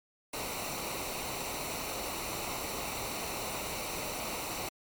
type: noise with comb filter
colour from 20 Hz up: pink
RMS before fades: -37 dBFS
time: 0.33-4.69 s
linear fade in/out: 5 ms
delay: 0.6 ms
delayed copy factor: -0.65
effects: MP3 96 kbps